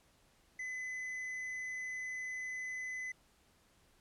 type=tone with tanh clipping; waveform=sine; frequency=2017 Hz; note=B6; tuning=36 cents sharp; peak=-40 dBFS; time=0.59-3.12 s; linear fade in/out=5 ms; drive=6 dB; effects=pink hiss -69 dBFS RMS until 4 s + low-pass 12000 Hz 12 dB/octave